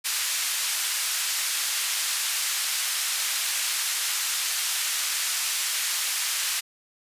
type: band-pass noise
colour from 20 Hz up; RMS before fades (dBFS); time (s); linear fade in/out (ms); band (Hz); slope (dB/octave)
white; -27; 0.04-6.61; 20; 1500 to 10000; 12
effects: resampled to 32000 Hz